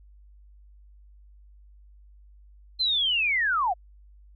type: linear sweep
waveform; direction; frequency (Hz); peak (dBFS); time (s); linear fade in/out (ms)
sine; down; 4163 to 659.3; -21; 2.79-3.74; 20
effects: added 50 Hz sine -49 dBFS peak until 4.35 s + MP3 64 kbps